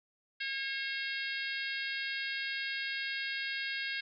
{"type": "harmonic tone", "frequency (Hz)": 542, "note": "C#5", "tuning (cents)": -39, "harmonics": [3, 4, 5, 6, 7, 8, 9], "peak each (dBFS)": [-38, -40, -42, -44, -45, -46, -47], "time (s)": [0.4, 4.01], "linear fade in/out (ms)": 10, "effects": []}